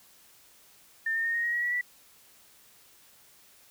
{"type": "tone with pitch steps", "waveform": "sine", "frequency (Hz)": [1799, 1821, 1843.2, 1865.7, 1888.4, 1911.5, 1934.8, 1958.4], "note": ["A6", "A#6", "A#6", "A#6", "A#6", "A#6", "B6", "B6"], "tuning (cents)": [38, -41, -20, 1, 22, 43, -36, -15], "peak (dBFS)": -26, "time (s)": [1.06, 1.812], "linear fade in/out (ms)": 5, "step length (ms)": 94, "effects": ["white hiss -58 dBFS RMS until 3.7 s"]}